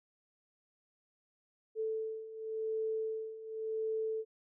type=beating tone pair; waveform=sine; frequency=440 / 440.91 Hz; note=A4 / A4; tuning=0 / +4 cents; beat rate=0.91 Hz; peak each=-40 / -36 dBFS; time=1.75-4.25 s; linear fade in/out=50 ms; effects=none